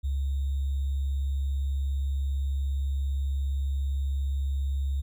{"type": "tone with sample-and-hold", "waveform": "sine", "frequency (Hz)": 68.7, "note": "C#2", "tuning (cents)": -15, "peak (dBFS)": -25, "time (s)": [0.03, 5.02], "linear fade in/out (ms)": 20, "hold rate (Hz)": 3675, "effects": []}